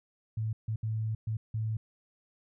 sine tone bursts at uneven times, 110 Hz, A2, in tune, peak -29 dBFS, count 5, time 0.37-0.53 / 0.68-0.76 / 0.83-1.15 / 1.27-1.37 / 1.54-1.77 s, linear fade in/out 5 ms, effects none

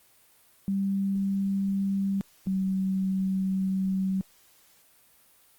sine tone pair in turn, 196 / 190.53 Hz, G3 / G3, 0 / -49 cents, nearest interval unison, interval 49 cents, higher first, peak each -24 dBFS, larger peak neither, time 0.68-2.21 / 2.47-4.21 s, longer second, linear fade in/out 0 ms, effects white hiss -60 dBFS RMS until 5.58 s + Opus 32 kbps

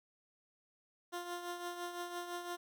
15% pulse tone with tremolo, 350.6 Hz, F4, 7 cents sharp, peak -32 dBFS, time 1.12-2.57 s, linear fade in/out 20 ms, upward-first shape triangle, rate 5.9 Hz, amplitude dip 60%, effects none

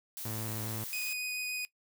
blue noise, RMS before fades -41 dBFS, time 0.17-1.13 s, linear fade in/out 0 ms
sawtooth tone, 110 Hz, A2, in tune, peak -33 dBFS, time 0.25-0.84 s, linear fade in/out 5 ms
sawtooth tone with vibrato, 2489 Hz, D#7, in tune, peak -31 dBFS, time 0.93-1.65 s, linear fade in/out 0 ms, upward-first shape triangle, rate 7 Hz, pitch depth 8 cents each way
effects noise-tail reverb RT60 0.1 s tail -19 dB re dry

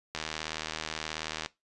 click train, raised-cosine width 0.2 ms, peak -16 dBFS, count 104, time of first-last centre 0.15-1.46 s, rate 78.6 Hz, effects noise-tail reverb RT60 0.2 s tail -19 dB re dry + resampled to 24000 Hz

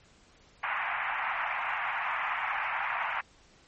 pink band-pass noise, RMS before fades -32 dBFS, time 0.63-3.21 s, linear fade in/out 5 ms, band 760 to 2500 Hz, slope 48 dB/octave, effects pink hiss -60 dBFS RMS until 3.67 s + MP3 32 kbps

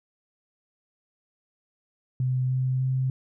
sine tone with pitch steps, 128.2 / 129.39 / 130.59 Hz, C3 / C3 / C3, -35 / -19 / -3 cents, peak -22 dBFS, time 2.2-3.1 s, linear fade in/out 2 ms, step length 300 ms, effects none

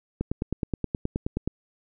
click train, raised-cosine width 3 ms, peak -13 dBFS, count 13, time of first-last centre 0.21-1.476 s, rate 9.48 Hz, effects none

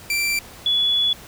sawtooth / sine tone pair in turn, 2349 / 3412 Hz, D7 / G#7, 0 / +46 cents, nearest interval tritone, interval 646 cents, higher second, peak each -16 dBFS, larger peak neither, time 0.1-0.39 / 0.66-1.13 s, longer second, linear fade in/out 2 ms, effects pink hiss -42 dBFS RMS until 1.27 s

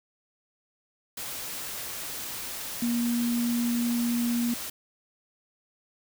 sine tone in noise, 237.6 Hz, A#3, 33 cents sharp, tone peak -24 dBFS, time 2.82-4.54 s, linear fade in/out 5 ms, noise white, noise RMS -36 dBFS, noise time 1.17-4.7 s, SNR +9 dB, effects none

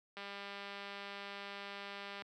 click train, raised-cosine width 0.3 ms, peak -30 dBFS, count 411, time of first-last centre 0.17-2.22 s, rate 200 Hz, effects high-pass 200 Hz 12 dB/octave

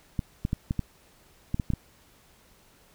clicks, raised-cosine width 5 ms, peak -14 dBFS, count 9, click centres 0.192 / 0.451 / 0.531 / 0.709 / 0.793 / 1.544 / 1.598 / 1.703 / 1.736 s, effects pink hiss -59 dBFS RMS until 2.94 s

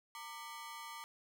sawtooth ring-modulated tone, 1054 Hz, C6, 12 cents sharp, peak -39 dBFS, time 0.15-1.04 s, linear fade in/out 0 ms, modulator 134 Hz, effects none

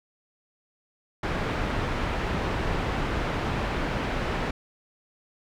pink low-pass noise, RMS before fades -28 dBFS, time 1.23-4.51 s, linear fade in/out 5 ms, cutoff 2300 Hz, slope 12 dB/octave, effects none

